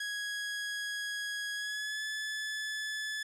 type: tone with pitch glide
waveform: sawtooth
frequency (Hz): 1661.2 to 1727.7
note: G#6 to A6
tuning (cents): 0 to -32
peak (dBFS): -31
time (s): 0-3.23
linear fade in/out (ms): 5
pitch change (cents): +68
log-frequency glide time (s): 1.54-2.03
effects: low-pass 9000 Hz 12 dB/octave